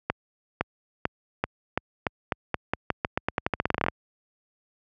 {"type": "accelerating click train", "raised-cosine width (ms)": 0.5, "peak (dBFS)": -8, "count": 25, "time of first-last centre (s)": [0.1, 3.884], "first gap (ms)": 510, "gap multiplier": 0.87, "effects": ["high-pass 60 Hz 12 dB/octave"]}